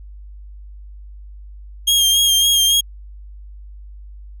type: tone with vibrato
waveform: sawtooth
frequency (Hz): 3231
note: G#7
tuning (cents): -48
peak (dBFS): -9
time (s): 1.87-2.81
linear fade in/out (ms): 10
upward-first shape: sine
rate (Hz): 3.6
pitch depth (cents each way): 29
effects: added 50 Hz sine -34 dBFS peak until 4.4 s